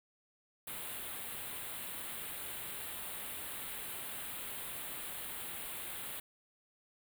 white band-stop noise, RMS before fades -43 dBFS, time 0.67-6.2 s, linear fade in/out 5 ms, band 3900 to 8400 Hz, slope 48 dB/octave, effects none

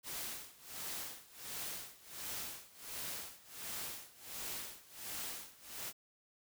white noise with tremolo, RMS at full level -42 dBFS, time 0.03-5.93 s, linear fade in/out 50 ms, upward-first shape sine, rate 1.4 Hz, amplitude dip 90%, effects none

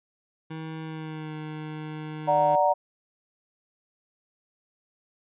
25% pulse tone with pitch glide, 159.2 to 154.31 Hz, D#3 to D#3, +40 to -14 cents, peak -30 dBFS, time 0.5-2.56 s, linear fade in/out 10 ms, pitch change -54 cents, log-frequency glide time 0.83-1.34 s
sine chord, D augmented, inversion none, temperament equal, 587.3 / 740 / 932.3 Hz, D5 / F#5 / A#5, 0 / 0 / 0 cents, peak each -23 dBFS, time 2.27-2.74 s, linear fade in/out 20 ms
effects resampled to 8000 Hz

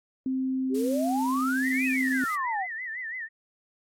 sine tone, 261.6 Hz, C4, in tune, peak -25 dBFS, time 0.26-2.24 s, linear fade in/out 2 ms
sine exponential two-way sweep, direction up then down, 370 to 2600 to 702 Hz, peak -27 dBFS, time 0.69-2.67 s, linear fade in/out 50 ms, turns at 1.87 s
blue noise, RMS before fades -41 dBFS, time 0.74-2.36 s, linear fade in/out 10 ms
sine tone with vibrato, 1900 Hz, A#6, 33 cents sharp, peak -32 dBFS, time 1.62-3.29 s, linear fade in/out 50 ms, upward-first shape sine, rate 6 Hz, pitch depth 130 cents each way
effects low-pass 12000 Hz 12 dB/octave + AAC 64 kbps

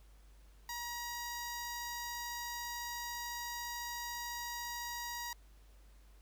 10% pulse tone with notch filter, 954 Hz, A#5, 40 cents sharp, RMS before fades -42 dBFS, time 0.69-5.33 s, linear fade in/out 2 ms, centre 3100 Hz, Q 1.3, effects added 50 Hz sine -57 dBFS peak until 6.21 s + pink hiss -69 dBFS RMS until 6.21 s

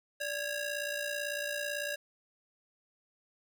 sawtooth ring-modulated tone, 1112 Hz, C#6, 5 cents sharp, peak -27 dBFS, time 0.2-1.96 s, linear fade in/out 10 ms, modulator 527 Hz, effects none

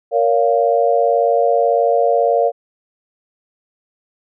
sine chord, Bb minor, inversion none, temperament equal with one note detuned, 466.2 / 564.4 / 698.5 Hz, Bb4 / Db5 / F5, 0 / +31 / 0 cents, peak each -16 dBFS, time 0.11-2.52 s, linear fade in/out 50 ms, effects none

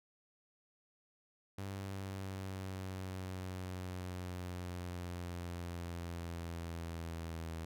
sawtooth exponential sweep, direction down, 98 to 81.7 Hz, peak -37 dBFS, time 1.58-7.65 s, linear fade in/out 5 ms, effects none

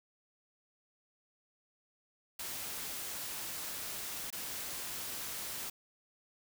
white noise with dropouts, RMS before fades -41 dBFS, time 2.39-5.7 s, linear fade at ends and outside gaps 5 ms, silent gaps 4.304-4.326 s, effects none

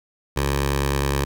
10% pulse tone with notch filter, 69.7 Hz, C#2, 10 cents sharp, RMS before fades -22 dBFS, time 0.36-1.25 s, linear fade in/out 10 ms, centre 240 Hz, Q 1.2, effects none

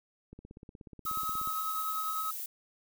click train, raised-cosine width 3 ms, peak -35 dBFS, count 20, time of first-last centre 0.33-1.475 s, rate 16.6 Hz
violet noise, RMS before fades -39 dBFS, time 1.05-2.46 s, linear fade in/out 2 ms
triangle tone with tremolo, 1277 Hz, D#6, 45 cents sharp, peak -29 dBFS, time 1.06-2.31 s, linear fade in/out 5 ms, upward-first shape triangle, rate 10 Hz, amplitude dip 40%
effects none

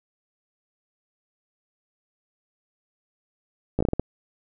slowing click train, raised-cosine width 2 ms, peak -9 dBFS, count 7, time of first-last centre 3.79-3.996 s, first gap 15 ms, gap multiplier 1.33, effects none

